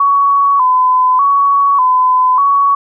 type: tone with vibrato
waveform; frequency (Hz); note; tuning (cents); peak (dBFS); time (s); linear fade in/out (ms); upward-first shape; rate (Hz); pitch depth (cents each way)
sine; 1066; C6; +32; -7; 0-2.75; 5; square; 0.84; 88
effects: none